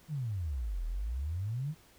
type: exponential two-way sweep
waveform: sine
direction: down then up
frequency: 163.7 to 38.89 to 163.7 Hz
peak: -32 dBFS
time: 0.08-1.75 s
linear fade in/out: 50 ms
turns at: 0.85 s
effects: pink hiss -61 dBFS RMS until 1.98 s